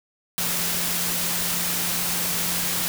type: tone in noise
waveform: sine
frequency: 174.61 Hz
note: F3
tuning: in tune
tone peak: -35 dBFS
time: 0.38-2.88 s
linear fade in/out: 0 ms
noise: white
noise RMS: -25 dBFS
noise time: 0.38-2.88 s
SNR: -13 dB
effects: none